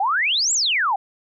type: exponential two-way sweep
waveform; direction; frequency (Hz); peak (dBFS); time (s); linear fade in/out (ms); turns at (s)
sine; up then down; 740 to 7830 to 740; -17; 0-0.96; 5; 0.53
effects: none